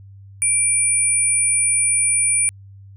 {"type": "tone pair together", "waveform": "sine", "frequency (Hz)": [2349, 9396], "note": ["D7", "D9"], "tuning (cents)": [0, 0], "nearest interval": "2 octaves", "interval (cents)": 2400, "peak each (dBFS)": [-24, -15], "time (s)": [0.42, 2.49], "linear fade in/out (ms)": 0, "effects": ["added 98 Hz sine -39 dBFS peak until 2.96 s"]}